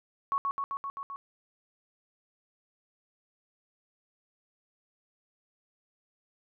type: tone with echo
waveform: sine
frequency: 1108.7 Hz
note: C#6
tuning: in tune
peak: -25 dBFS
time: 0.32-0.38 s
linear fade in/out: 0 ms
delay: 130 ms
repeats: 6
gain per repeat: -2 dB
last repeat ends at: 1.16 s
effects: none